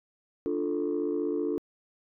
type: chord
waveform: sine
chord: D minor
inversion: none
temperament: equal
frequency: 293.7 / 349.2 / 440 Hz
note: D4 / F4 / A4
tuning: 0 / 0 / 0 cents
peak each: -30 dBFS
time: 0.46-1.58 s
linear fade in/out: 0 ms
effects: tanh soft clip ceiling -21 dBFS